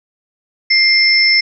sine tone pair together, 2100 / 5292 Hz, C7 / E8, +6 / +6 cents, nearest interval octave + major third, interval 1600 cents, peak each -11 dBFS, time 0.7-1.41 s, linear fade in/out 10 ms, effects none

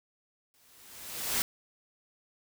white noise with exponential growth, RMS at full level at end -27 dBFS, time 0.54-1.42 s, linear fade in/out 0 ms, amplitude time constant 190 ms, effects none

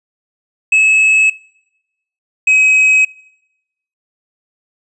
triangle tone pair in turn, 2585 / 2542 Hz, E7 / D#7, -34 / +36 cents, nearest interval unison, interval 30 cents, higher first, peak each -5 dBFS, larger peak neither, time 0.72-1.3 / 2.47-3.05 s, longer neither, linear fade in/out 5 ms, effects noise-tail reverb RT60 0.9 s tail -24 dB re dry + resampled to 24000 Hz

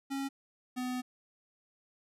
square tone pair in turn, 273.7 / 251.4 Hz, C#4 / B3, -22 / +31 cents, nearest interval minor second, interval 147 cents, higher first, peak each -34 / -34 dBFS, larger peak neither, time 0.1-0.29 / 0.76-1.02 s, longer second, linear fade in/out 20 ms, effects resampled to 32000 Hz

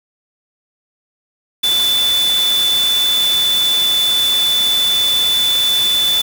sine tone in noise, 3495 Hz, A7, 12 cents flat, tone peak -12 dBFS, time 1.63-6.22 s, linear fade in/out 10 ms, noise white, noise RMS -23 dBFS, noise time 1.63-6.22 s, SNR +8 dB, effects none

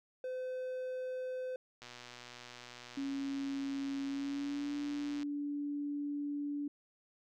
triangle tone, 511 Hz, C5, 41 cents flat, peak -35 dBFS, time 0.24-1.56 s, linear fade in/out 2 ms
click train, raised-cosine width 0.2 ms, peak -32 dBFS, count 417, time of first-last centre 1.82-5.23 s, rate 122 Hz
sine tone with pitch glide, 275.5 to 289.2 Hz, C#4 to D4, -11 to -27 cents, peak -35 dBFS, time 2.97-6.68 s, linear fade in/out 5 ms, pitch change +84 cents, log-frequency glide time 4.05-4.76 s
effects none

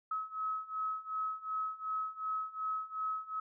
sine beating tone pair, 1282 / 1284.7 Hz, E6 / E6, -49 / -45 cents, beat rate 2.7 Hz, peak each -39 / -37 dBFS, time 0.11-3.4 s, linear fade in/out 5 ms, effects none

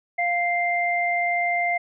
sine tone pair together, 698.5 / 2093 Hz, F5 / C7, 0 / 0 cents, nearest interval octave + perfect fifth, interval 1900 cents, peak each -23 dBFS, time 0.18-1.78 s, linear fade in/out 10 ms, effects none

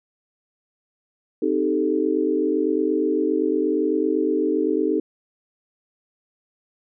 sine chord, A half-diminished seventh, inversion first, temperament equal, 261.6 / 311.1 / 392 / 440 Hz, C4 / Eb4 / G4 / A4, 0 / 0 / 0 / 0 cents, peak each -27 / -22 / -24 / -24 dBFS, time 1.42-5 s, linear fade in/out 5 ms, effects none

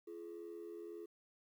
triangle ring-modulated tone, 382.7 Hz, G4, 42 cents flat, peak -40 dBFS, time 0.07-1.06 s, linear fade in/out 10 ms, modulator 40.9 Hz, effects tanh soft clip ceiling -41 dBFS + 12-bit

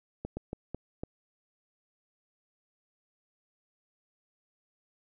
slowing click train, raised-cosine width 2 ms, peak -22 dBFS, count 5, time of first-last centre 0.25-1.035 s, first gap 120 ms, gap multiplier 1.34, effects none

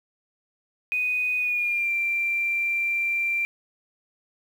sine tone with pitch glide, 2489 to 2362 Hz, D#7 to D7, 0 to +9 cents, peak -22 dBFS, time 0.92-3.45 s, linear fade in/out 0 ms, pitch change -91 cents, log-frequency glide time 1.38-1.91 s, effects 8-bit

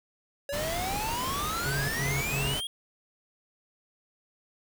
square exponential sweep, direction up, 554.4 to 3322 Hz, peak -32 dBFS, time 0.49-2.67 s, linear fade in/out 2 ms
pink noise, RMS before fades -34 dBFS, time 0.52-2.61 s, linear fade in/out 20 ms
square tone bursts, 138.59 Hz, C#3, in tune, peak -31 dBFS, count 3, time 1.66-2.54 s, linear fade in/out 0 ms, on 220 ms, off 110 ms
effects none

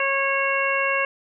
harmonic tone, 548 Hz, C#5, 20 cents flat, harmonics 1 / 2 / 3 / 4 / 5, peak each -26 / -26 / -26 / -26 / -26 dBFS, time 0-1.05 s, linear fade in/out 2 ms, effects none

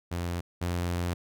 sawtooth tone pair in turn, 86.8 / 87.5 Hz, F2 / F2, -10 / +4 cents, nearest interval unison, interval 14 cents, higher second, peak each -26 / -24 dBFS, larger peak second, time 0.11-0.41 / 0.61-1.14 s, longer second, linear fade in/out 10 ms, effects none

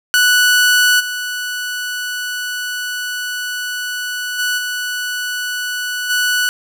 sawtooth tone with level steps, 1480 Hz, F#6, in tune, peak -6 / -17 / -12 / -16 / -10 dBFS, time 0.14-6.49 s, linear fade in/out 0 ms, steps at 0.99 / 4.38 / 4.57 / 6.09 s, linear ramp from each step 20 ms, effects none

